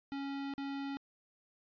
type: tone with dropouts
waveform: square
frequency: 277.2 Hz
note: C#4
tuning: in tune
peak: -38 dBFS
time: 0.12-0.97 s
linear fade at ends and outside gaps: 0 ms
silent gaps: 0.538-0.58 s
effects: resampled to 11025 Hz